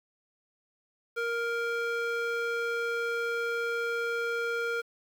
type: tone with band-pass filter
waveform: square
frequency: 467.3 Hz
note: A#4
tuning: 4 cents sharp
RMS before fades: -31 dBFS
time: 1.16-4.82 s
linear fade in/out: 20 ms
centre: 1300 Hz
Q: 1.2
effects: 9-bit